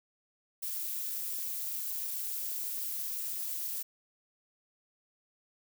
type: noise with amplitude modulation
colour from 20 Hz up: violet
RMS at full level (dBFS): -33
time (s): 0.62-3.83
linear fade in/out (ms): 10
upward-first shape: sine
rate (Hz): 292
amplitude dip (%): 75
effects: none